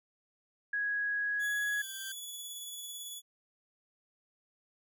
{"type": "tone with pitch glide", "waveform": "sine", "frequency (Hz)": [1661.2, 1670.8], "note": ["G#6", "G#6"], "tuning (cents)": [0, 10], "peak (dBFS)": -30, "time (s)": [0.73, 1.82], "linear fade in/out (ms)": 5, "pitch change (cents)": 10, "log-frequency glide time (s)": [1.21, 1.51]}
{"type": "tone with exponential growth", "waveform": "sawtooth", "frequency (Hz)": 1568, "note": "G6", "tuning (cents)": 0, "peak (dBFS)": -36, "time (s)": [1.1, 2.12], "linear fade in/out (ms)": 5, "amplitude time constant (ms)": 220}
{"type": "tone with tremolo", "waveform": "15% pulse", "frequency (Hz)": 3412, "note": "G#7", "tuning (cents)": 46, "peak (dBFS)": -33, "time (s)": [1.39, 3.22], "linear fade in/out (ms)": 50, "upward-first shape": "sine", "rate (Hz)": 18, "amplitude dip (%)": 25}
{"effects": []}